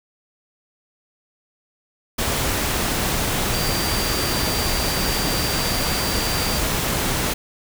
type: tone in noise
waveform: sine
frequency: 4699 Hz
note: D8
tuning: in tune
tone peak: -28 dBFS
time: 3.53-6.59 s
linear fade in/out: 10 ms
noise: pink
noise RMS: -22 dBFS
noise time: 2.18-7.34 s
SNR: -9 dB
effects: none